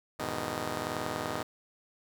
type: chord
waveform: 5% pulse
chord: E major seventh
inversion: none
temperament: just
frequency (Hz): 82.41 / 103.01 / 123.61 / 154.51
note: E2 / G#2 / B2 / D#3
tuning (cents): 0 / -14 / +2 / -12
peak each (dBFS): -31 / -29 / -28 / -28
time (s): 0.19-1.43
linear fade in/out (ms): 5
effects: none